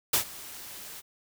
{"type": "noise with ADSR envelope", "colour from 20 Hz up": "white", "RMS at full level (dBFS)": -22, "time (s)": [0.13, 1.02], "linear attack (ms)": 7, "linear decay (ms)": 100, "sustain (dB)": -21, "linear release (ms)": 29, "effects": []}